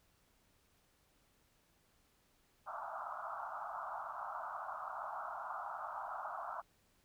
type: band-pass noise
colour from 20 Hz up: white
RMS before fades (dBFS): -44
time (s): 2.66-6.62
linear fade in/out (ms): 20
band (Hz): 630 to 1400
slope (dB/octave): 96
effects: pink hiss -73 dBFS RMS until 7.04 s